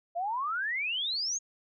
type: exponential sweep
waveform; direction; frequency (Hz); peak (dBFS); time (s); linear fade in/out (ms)
sine; up; 662 to 6700; -29; 0.15-1.39; 20
effects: none